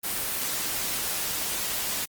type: noise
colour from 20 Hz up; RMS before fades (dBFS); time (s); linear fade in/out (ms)
white; -29; 0.03-2.06; 20
effects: Opus 24 kbps